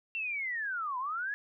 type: linear two-way sweep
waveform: sine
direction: down then up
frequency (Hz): 2730 to 974 to 1718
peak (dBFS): -32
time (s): 0.15-1.34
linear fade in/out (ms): 0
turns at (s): 0.98
effects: none